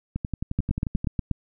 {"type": "two click trains", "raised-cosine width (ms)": 5, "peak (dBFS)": [-15, -11], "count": [11, 7], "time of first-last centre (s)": [[0.16, 1.045], [0.59, 1.313]], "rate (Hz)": [11.3, 8.3], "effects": []}